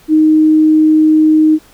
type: tone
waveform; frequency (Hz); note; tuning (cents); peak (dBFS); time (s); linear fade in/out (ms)
sine; 311.1; D#4; 0; -5; 0.08-1.59; 50
effects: pink hiss -45 dBFS RMS until 1.73 s